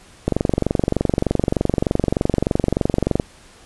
click train, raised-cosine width 2 ms, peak -3 dBFS, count 69, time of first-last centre 0.28-3.198 s, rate 23.3 Hz, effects pink hiss -47 dBFS RMS until 3.65 s + resampled to 24000 Hz

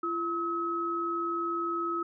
sine tone pair together, 339.8 / 1282.9 Hz, F4 / E6, -47 / -47 cents, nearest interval octave + major seventh, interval 2300 cents, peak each -33 / -30 dBFS, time 0.03-2.03 s, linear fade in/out 5 ms, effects none

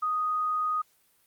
sine tone, 1244.5 Hz, D#6, in tune, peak -25 dBFS, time 0.02-0.82 s, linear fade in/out 10 ms, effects white hiss -66 dBFS RMS until 1.26 s + Opus 48 kbps

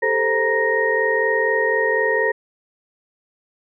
sine tone cluster, 398.9 / 443 / 524 / 939 / 1865 Hz, G4 / A4 / C5 / A#5 / A#6, +30 / +12 / +2 / +12 / 0 cents, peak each -26 / -21 / -23 / -26 / -20 dBFS, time 0.02-2.32 s, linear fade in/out 10 ms, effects none

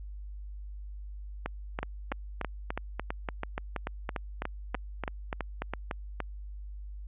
two click trains, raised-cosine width 0.5 ms, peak -17 / -17 dBFS, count 16 / 14, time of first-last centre 1.83-6.203 / 1.46-5.736 s, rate 3.43 / 3.04 Hz, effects added 50 Hz sine -39 dBFS peak until 7.07 s + resampled to 8000 Hz

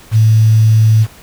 sine tone with quantisation, 110 Hz, A2, in tune, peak -5 dBFS, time 0.11-1.07 s, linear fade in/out 50 ms, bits 5, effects pink hiss -40 dBFS RMS until 1.22 s

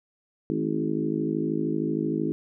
harmonic tone with a mistuned harmonic, 53 Hz, G#1, 36 cents sharp, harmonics 3 / 4 / 5 / 6 / 7 / 8, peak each -32 / -32 / -31 / -28 / -33 / -34 dBFS, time 0.5-2.32 s, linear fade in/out 0 ms, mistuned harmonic 4, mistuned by +38 cents, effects none

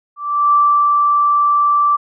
sine tone with ADSR envelope, 1168 Hz, D6, 10 cents flat, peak -8 dBFS, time 0.16-1.97 s, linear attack 370 ms, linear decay 350 ms, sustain -2 dB, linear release 18 ms, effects none

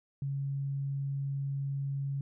sine tone, 138.59 Hz, C#3, in tune, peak -31 dBFS, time 0.22-2.21 s, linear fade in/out 2 ms, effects none

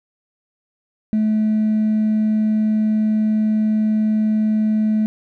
triangle tone with hard clipping, 215.7 Hz, A3, 34 cents flat, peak -14 dBFS, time 1.13-5.06 s, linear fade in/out 0 ms, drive 2 dB, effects none

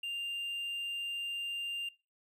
triangle tone with hard clipping, 2794 Hz, F7, in tune, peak -36 dBFS, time 0.03-1.89 s, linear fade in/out 5 ms, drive 5 dB, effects noise-tail reverb RT60 0.3 s tail -21 dB re dry

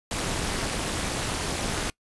pink noise with amplitude modulation, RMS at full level -25 dBFS, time 0.11-1.9 s, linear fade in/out 2 ms, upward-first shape sine, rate 240 Hz, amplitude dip 85%, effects noise-tail reverb RT60 0.1 s tail -24 dB re dry + resampled to 24000 Hz

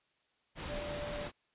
sine tone in noise, 587.3 Hz, D5, in tune, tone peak -40 dBFS, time 0.67-1.29 s, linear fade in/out 50 ms, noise pink, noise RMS -41 dBFS, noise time 0.55-1.32 s, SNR -2 dB, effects white hiss -75 dBFS RMS until 1.54 s + resampled to 8000 Hz

